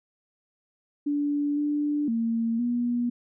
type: tone with pitch steps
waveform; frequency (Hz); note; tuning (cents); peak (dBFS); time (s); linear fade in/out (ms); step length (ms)
sine; 290 / 294.1 / 228.9 / 241; D4 / D4 / A#3 / B3; -22 / +3 / -31 / -42; -23; 1.06-3.1; 10; 510
effects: none